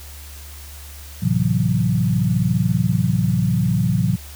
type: chord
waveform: sine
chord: F# half-diminished seventh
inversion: first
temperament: equal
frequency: 110 / 130.81 / 164.81 / 185 Hz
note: A2 / C3 / E3 / F#3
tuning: 0 / 0 / 0 / 0 cents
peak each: -21 dBFS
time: 1.22-4.16 s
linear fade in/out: 10 ms
effects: added 72 Hz sine -36 dBFS peak until 4.35 s + white hiss -41 dBFS RMS until 4.35 s